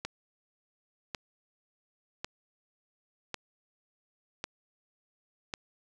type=click train; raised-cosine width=0.2 ms; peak=-17 dBFS; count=6; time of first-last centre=0.05-5.538 s; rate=0.911 Hz; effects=none